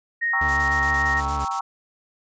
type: tone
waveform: sine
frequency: 1864.7 Hz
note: A#6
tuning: in tune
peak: -20 dBFS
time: 0.21-1.21 s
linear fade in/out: 20 ms
type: chord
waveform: sine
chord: G diminished seventh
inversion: none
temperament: equal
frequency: 784 / 932.3 / 1108.7 / 1318.5 Hz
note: G5 / Bb5 / Db6 / Fb6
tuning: 0 / 0 / 0 / 0 cents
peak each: -29 / -30 / -29 / -29 dBFS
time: 0.33-1.61 s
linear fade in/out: 5 ms
type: tone with vibrato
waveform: 40% pulse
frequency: 71.4 Hz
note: D2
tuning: 48 cents flat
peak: -26 dBFS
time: 0.41-1.45 s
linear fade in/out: 5 ms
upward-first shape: sine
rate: 6.7 Hz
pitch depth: 40 cents each way
type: noise bursts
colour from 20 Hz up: blue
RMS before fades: -33 dBFS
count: 10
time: 0.48-1.599 s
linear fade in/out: 10 ms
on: 93 ms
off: 21 ms
effects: resampled to 16000 Hz